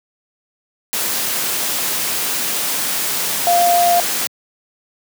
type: tone in noise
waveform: sine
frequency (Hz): 698.5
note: F5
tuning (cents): 0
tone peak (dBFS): -11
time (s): 3.47-4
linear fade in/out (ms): 0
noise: white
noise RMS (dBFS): -20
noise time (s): 0.93-4.27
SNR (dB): +6
effects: high-pass 150 Hz 12 dB/octave